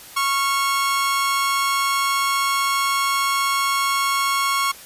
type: tone pair together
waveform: sawtooth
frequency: 1100 / 1383.8 Hz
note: C#6 / F6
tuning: -14 / -16 cents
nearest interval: major third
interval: 398 cents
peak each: -15 / -24 dBFS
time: 0.16-4.72 s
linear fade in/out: 10 ms
effects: white hiss -41 dBFS RMS until 4.85 s + resampled to 32000 Hz